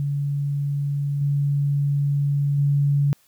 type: tone with level steps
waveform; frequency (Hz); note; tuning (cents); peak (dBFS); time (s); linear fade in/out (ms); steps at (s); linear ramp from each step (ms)
sine; 142.4; C#3; +47; -21 / -18 / -16; 0-3.13; 0; 1.21 / 2.58; 5
effects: white hiss -60 dBFS RMS until 3.27 s